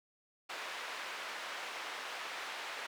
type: band-pass noise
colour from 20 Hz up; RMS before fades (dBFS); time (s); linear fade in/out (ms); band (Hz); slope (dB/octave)
white; -43; 0.49-2.87; 10; 590 to 2500; 12
effects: none